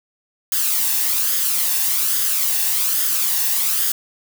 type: noise with flanger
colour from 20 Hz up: blue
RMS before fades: -19 dBFS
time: 0.52-3.92 s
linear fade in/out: 2 ms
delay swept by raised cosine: 0.6 to 1.13 ms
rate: 1.2 Hz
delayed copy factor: +0.5
effects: none